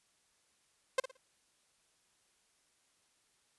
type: tone with echo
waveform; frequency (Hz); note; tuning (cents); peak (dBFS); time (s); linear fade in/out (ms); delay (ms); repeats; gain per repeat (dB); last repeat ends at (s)
sawtooth; 523.3; C5; 0; -22; 0.98-1; 5; 57; 3; -12; 1.171
effects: white hiss -73 dBFS RMS until 3.58 s + resampled to 24000 Hz